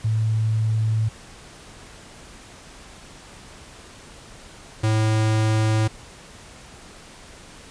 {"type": "tone pair in turn", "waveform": ["sine", "square"], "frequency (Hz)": [110, 109.3], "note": ["A2", "A2"], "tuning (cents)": [0, -11], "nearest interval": "unison", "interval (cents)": 11, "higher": "first", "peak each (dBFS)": -18, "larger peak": "neither", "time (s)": [[0.04, 1.09], [4.83, 5.88]], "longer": "neither", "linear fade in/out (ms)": 10, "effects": ["pink hiss -44 dBFS RMS until 7.7 s", "resampled to 22050 Hz"]}